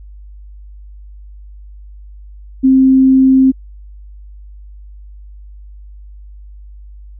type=tone; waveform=sine; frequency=263.7 Hz; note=C4; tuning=14 cents sharp; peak=-5 dBFS; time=2.63-3.52 s; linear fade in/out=20 ms; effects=added 50 Hz sine -32 dBFS peak until 7.19 s